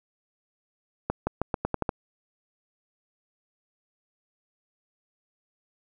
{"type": "accelerating click train", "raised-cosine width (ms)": 1, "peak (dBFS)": -11, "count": 8, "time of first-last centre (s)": [1.1, 1.892], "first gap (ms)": 170, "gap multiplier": 0.86, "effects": []}